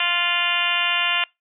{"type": "harmonic tone with a mistuned harmonic", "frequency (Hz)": 349.2, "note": "F4", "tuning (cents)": 0, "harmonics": [2, 3, 4, 5, 6, 7, 8, 9, 10], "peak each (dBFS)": [-32, -29, -29, -28, -29, -25, -23, -27, -31], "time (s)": [0, 1.24], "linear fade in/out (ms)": 2, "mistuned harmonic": 9, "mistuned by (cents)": -44, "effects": ["noise-tail reverb RT60 0.2 s tail -25 dB re dry"]}